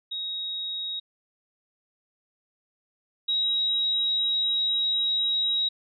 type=tone pair in turn; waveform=sine; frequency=3780 / 3826 Hz; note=A#7 / A#7; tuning=+23 / +44 cents; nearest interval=unison; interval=21 cents; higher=second; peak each=-29 / -22 dBFS; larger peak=second; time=0.11-1 / 3.28-5.69 s; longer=second; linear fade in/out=10 ms; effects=none